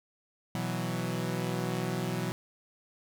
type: chord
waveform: sawtooth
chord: B suspended fourth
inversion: none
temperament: equal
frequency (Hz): 123.47 / 164.81 / 185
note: B2 / E3 / F#3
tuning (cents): 0 / 0 / 0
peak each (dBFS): -31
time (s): 0.55-2.32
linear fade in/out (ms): 0
effects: none